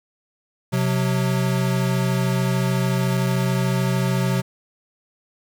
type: tone pair together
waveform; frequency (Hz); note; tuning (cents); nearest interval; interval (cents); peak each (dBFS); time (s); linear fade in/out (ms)
square; 128.6 / 182.2; C3 / F#3; -30 / -26; tritone; 604; -21 / -23; 0.72-4.42; 20
effects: 8-bit